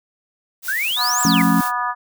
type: noise with tremolo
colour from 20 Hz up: blue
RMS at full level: -28 dBFS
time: 0.62-1.72 s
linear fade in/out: 50 ms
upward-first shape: sine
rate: 5.2 Hz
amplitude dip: 25%
type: exponential two-way sweep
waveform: sine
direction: up then down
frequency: 1444 to 7902 to 1914 Hz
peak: -19 dBFS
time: 0.68-1.42 s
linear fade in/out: 5 ms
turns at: 1.22 s
type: harmonic tone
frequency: 244.6 Hz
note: B3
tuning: 16 cents flat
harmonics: 3 / 4 / 5 / 6 / 7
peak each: -28 / -23 / -23 / -33 / -28 dBFS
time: 0.96-1.95 s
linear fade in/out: 50 ms
type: chord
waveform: sine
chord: F augmented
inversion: none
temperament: just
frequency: 174.61 / 218.3 / 272.8 Hz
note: F3 / A3 / C#4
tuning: 0 / -13 / -28 cents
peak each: -18 dBFS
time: 1.25-1.61 s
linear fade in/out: 2 ms
effects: none